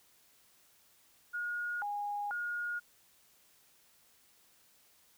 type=tone with pitch steps; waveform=sine; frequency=1437 / 821 / 1432 Hz; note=F6 / G#5 / F6; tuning=+49 / -20 / +43 cents; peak=-34 dBFS; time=1.33-2.8 s; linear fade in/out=20 ms; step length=490 ms; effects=white hiss -66 dBFS RMS until 5.17 s